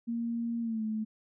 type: tone with pitch glide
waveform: sine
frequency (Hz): 233.1 to 217.5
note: A#3 to A3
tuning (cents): 0 to -20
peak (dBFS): -30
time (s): 0.07-1.05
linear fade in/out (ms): 20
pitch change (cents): -120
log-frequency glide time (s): 0.61-0.83
effects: none